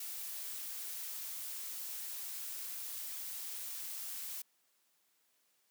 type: noise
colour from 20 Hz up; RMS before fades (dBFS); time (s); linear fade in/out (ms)
blue; -43; 0-4.42; 5
effects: white hiss -75 dBFS RMS until 5.7 s + high-pass 200 Hz 12 dB/octave